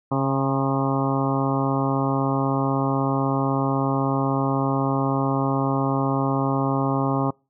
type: harmonic tone with a mistuned harmonic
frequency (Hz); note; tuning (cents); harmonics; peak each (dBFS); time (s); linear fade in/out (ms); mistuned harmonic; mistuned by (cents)
136.1; C#3; -31; 1 / 2 / 3 / 4 / 5 / 6 / 7 / 8 / 9; -24 / -24 / -31 / -30 / -32 / -30 / -32 / -30 / -33; 0.11-7.31; 10; 8; -26
effects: noise-tail reverb RT60 0.3 s tail -26 dB re dry